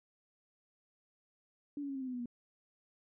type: tone with pitch steps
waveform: sine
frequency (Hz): 288.8 / 281.2 / 273.9 / 266.7 / 259.7 / 252.9 / 246.2 / 239.8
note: D4 / C#4 / C#4 / C4 / C4 / B3 / B3 / A#3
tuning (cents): -29 / +25 / -21 / +33 / -13 / +41 / -5 / +49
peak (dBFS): -37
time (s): 1.77-2.258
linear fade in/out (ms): 2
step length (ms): 61
effects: none